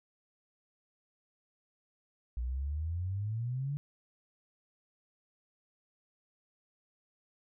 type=exponential sweep; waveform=sine; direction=up; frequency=58.27 to 147.3 Hz; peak=-32 dBFS; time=2.37-3.77 s; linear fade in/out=0 ms; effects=none